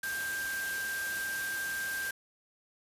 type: tone in noise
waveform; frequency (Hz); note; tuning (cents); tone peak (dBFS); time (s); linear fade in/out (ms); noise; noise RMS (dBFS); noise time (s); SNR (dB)
sine; 1583; G6; +17; -33; 0.03-2.11; 5; white; -40; 0.03-2.11; +4
effects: resampled to 32000 Hz

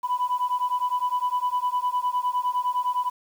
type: beating tone pair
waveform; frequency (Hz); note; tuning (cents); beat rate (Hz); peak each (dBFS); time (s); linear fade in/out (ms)
sine; 987.8 / 997.6; B5 / B5; 0 / +17; 9.8; -24; 0.03-3.1; 20
effects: tanh soft clip ceiling -18 dBFS + 8-bit

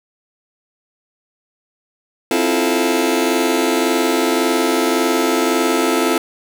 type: chord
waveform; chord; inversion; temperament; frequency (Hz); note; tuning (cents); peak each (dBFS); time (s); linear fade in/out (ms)
sawtooth; F major seventh; second; just; 261.9 / 327.4 / 349.2 / 436.5; C4 / E4 / F4 / A4; +2 / -12 / 0 / -14; -16; 2.31-6.18; 2
effects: none

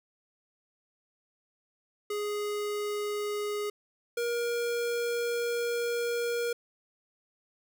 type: tone pair in turn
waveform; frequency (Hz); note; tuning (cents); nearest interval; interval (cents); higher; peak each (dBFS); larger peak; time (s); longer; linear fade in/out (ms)
square; 415.3 / 473.8; G#4 / A#4; 0 / +28; major second; 228; second; -31 / -29; second; 2.1-3.7 / 4.17-6.53; second; 5
effects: none

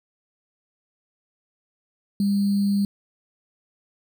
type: tone with sample-and-hold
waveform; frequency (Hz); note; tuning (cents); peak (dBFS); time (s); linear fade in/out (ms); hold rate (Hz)
sine; 200.4; G3; +38; -18; 2.2-2.85; 2; 4410
effects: none

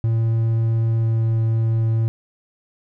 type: tone with pitch glide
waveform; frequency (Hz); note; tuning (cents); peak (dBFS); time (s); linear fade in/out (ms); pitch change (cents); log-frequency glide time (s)
triangle; 113.5 to 112.78; A#2 to A2; -46 to +43; -14; 0.04-2.08; 0; -11; 1-1.14
effects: none

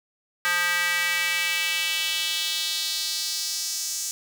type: tone with high-pass filter sweep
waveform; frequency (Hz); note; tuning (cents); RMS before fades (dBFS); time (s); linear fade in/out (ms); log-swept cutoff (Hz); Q
square; 176.3; F3; +17; -26; 0.45-4.11; 0; 1600 to 6400; 2.5
effects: none

